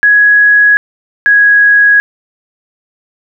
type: tone pair in turn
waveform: sine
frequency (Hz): 1671 / 1660.4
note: G#6 / G#6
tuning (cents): +10 / -1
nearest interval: unison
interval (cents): 11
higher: first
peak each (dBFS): -3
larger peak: neither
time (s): 0.03-0.77 / 1.26-2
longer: neither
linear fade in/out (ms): 0
effects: none